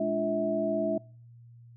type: tone cluster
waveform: sine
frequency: 210 / 292.1 / 346.8 / 648 Hz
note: G#3 / D4 / F4 / E5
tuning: +19 / -9 / -12 / -30 cents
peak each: -33 / -33 / -34 / -28 dBFS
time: 0-0.98 s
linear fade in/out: 5 ms
effects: noise-tail reverb RT60 0.5 s tail -26 dB re dry + added 118 Hz sine -49 dBFS peak until 1.76 s